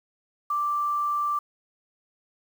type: tone with quantisation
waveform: sine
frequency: 1174.7 Hz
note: D6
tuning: in tune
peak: -23 dBFS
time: 0.5-1.39 s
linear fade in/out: 5 ms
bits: 8
effects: none